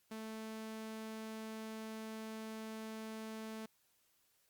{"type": "tone", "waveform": "sawtooth", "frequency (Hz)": 220, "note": "A3", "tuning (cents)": 0, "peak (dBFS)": -40, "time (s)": [0.11, 3.66], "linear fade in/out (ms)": 5, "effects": ["white hiss -75 dBFS RMS until 4.49 s", "Opus 48 kbps"]}